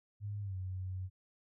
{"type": "tone with pitch glide", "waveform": "sine", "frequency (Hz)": [102.7, 93.09], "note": ["G#2", "F#2"], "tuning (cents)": [-19, 11], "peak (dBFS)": -37, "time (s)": [0.2, 1.1], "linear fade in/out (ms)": 50, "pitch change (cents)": -170, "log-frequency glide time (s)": [0.41, 0.56], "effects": []}